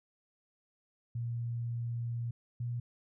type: tone pair in turn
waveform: sine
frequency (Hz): 118 / 120.13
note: A#2 / B2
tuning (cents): +22 / -47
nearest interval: unison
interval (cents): 31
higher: second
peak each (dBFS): -33 / -33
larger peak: neither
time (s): 1.15-2.31 / 2.6-2.8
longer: first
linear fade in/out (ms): 5
effects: none